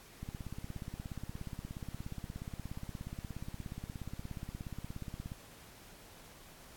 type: click train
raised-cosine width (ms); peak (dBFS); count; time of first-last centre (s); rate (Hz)
5; -29; 87; 0.23-5.319; 16.9
effects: pink hiss -56 dBFS RMS until 6.76 s + AAC 64 kbps